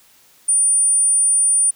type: tone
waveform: sine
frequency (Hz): 9340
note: D9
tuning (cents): -11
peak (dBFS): -12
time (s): 0.48-1.71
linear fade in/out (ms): 10
effects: white hiss -52 dBFS RMS until 1.75 s